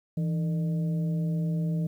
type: harmonic tone with a mistuned harmonic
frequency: 151.3 Hz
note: D#3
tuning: 48 cents flat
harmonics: 1 / 2 / 3 / 4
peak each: -25 / -41 / -44 / -44 dBFS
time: 0.17-1.87 s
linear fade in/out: 5 ms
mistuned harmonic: 1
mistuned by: +140 cents
effects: 10-bit